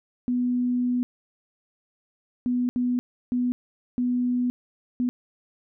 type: tone bursts at uneven times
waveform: sine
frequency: 246.9 Hz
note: B3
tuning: in tune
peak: -21 dBFS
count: 6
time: 0.28-1.03 / 2.46-2.69 / 2.76-2.99 / 3.32-3.52 / 3.98-4.5 / 5-5.09 s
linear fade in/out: 0 ms
effects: none